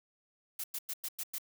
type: noise bursts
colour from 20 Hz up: blue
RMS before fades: -38 dBFS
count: 6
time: 0.59-1.384 s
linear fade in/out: 5 ms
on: 49 ms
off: 100 ms
effects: none